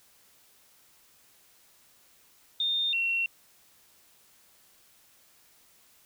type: tone pair in turn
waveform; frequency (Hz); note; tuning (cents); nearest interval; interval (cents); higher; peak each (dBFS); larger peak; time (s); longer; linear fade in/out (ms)
sine; 3640 / 2727; A#7 / F7; -42 / -42; perfect fourth; 500; first; -25; neither; 2.6-2.93 / 2.93-3.26; neither; 2
effects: white hiss -61 dBFS RMS until 6.05 s